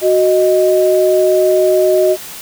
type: tone pair together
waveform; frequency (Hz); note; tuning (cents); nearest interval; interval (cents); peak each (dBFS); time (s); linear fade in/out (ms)
sine; 370 / 622.3; F#4 / D#5; 0 / 0; major sixth; 900; -11; 0.01-2.17; 50
effects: white hiss -30 dBFS RMS until 2.41 s